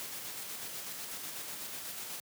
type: noise with tremolo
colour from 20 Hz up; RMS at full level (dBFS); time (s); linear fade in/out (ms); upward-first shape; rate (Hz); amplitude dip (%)
white; -41; 0-2.2; 0; square; 8.1; 25
effects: high-pass 100 Hz 12 dB/octave